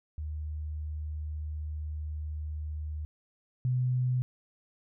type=tone pair in turn; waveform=sine; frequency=76.3 / 126.19 Hz; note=D#2 / B2; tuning=-33 / +38 cents; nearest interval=major sixth; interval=871 cents; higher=second; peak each=-33 / -25 dBFS; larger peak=second; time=0.18-3.05 / 3.65-4.22 s; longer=first; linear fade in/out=0 ms; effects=none